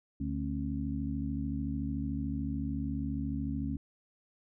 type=harmonic tone with a mistuned harmonic; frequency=73.42 Hz; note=D2; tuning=in tune; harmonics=1 / 2 / 3 / 4; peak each=-37 / -38 / -38 / -36 dBFS; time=0.2-3.77 s; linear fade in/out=5 ms; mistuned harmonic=4; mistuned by=-120 cents; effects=none